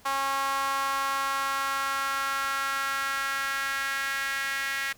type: tone with high-pass filter sweep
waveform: sawtooth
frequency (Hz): 273.2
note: C#4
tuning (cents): -25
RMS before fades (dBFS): -29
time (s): 0.05-4.93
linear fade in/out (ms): 10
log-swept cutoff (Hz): 1000 to 1800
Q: 3.4
effects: pink hiss -56 dBFS RMS until 4.97 s